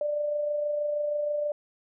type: tone with amplitude modulation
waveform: sine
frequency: 591 Hz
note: D5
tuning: 11 cents sharp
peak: -24 dBFS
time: 0.01-1.52 s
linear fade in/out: 2 ms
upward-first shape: sine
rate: 26.3 Hz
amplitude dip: 35%
effects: none